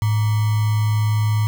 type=tone with sample-and-hold; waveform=sine; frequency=107.1 Hz; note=A2; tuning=46 cents flat; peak=-15 dBFS; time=0.02-1.47 s; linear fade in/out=0 ms; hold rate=1050 Hz; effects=none